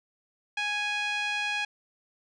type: tone with band-pass filter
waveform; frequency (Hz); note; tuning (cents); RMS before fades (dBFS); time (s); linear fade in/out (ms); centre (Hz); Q
sawtooth; 830; G#5; -1; -30; 0.57-1.65; 5; 2500; 2
effects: resampled to 22050 Hz